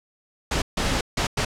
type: noise bursts at uneven times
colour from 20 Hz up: pink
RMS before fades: -23 dBFS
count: 4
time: 0.51-0.62 / 0.77-1.01 / 1.17-1.27 / 1.37-1.45 s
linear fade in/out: 5 ms
effects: low-pass 7000 Hz 12 dB/octave